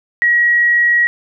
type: tone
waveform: sine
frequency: 1907 Hz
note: A#6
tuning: 39 cents sharp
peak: -9 dBFS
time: 0.22-1.07 s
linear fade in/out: 0 ms
effects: none